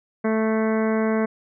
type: harmonic tone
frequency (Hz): 220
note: A3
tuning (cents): 0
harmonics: 1 / 2 / 3 / 4 / 5 / 6 / 7 / 8 / 9 / 10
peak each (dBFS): -21 / -24 / -28 / -36 / -33 / -40 / -35 / -41 / -37 / -42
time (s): 0.24-1.26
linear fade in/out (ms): 10
effects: none